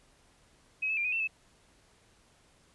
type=tone with pitch steps; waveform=sine; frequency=2547 / 2605 / 2385 / 2496 / 2684 / 2604 Hz; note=D#7 / E7 / D7 / D#7 / E7 / E7; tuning=+40 / -21 / +26 / +5 / +31 / -22 cents; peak=-28 dBFS; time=0.82-1.276 s; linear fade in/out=10 ms; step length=76 ms; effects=pink hiss -64 dBFS RMS until 2.74 s + resampled to 24000 Hz